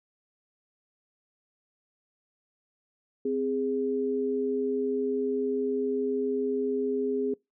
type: tone pair together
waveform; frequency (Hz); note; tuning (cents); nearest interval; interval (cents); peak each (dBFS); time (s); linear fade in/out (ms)
sine; 260.2 / 413; C4 / G#4; -9 / -10; minor sixth; 799; -30 / -27; 3.25-7.34; 5
effects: noise-tail reverb RT60 0.2 s tail -25 dB re dry